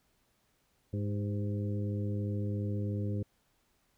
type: harmonic tone with a mistuned harmonic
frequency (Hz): 103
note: G#2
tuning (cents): -14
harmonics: 1 / 2 / 3 / 4 / 5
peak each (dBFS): -32 / -38 / -42 / -44 / -46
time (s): 0.93-3.23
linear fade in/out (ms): 5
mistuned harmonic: 4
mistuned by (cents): -38
effects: pink hiss -73 dBFS RMS until 3.97 s